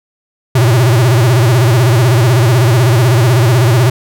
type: tone with vibrato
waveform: square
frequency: 120.9 Hz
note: B2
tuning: 36 cents flat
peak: -7 dBFS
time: 0.55-3.9 s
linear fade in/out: 5 ms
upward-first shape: sine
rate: 16 Hz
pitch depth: 180 cents each way
effects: none